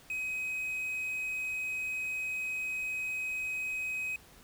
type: tone with quantisation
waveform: triangle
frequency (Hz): 2528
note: D#7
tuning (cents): +27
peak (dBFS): -31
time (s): 0.1-4.16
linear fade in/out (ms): 2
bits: 9
effects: pink hiss -57 dBFS RMS until 4.43 s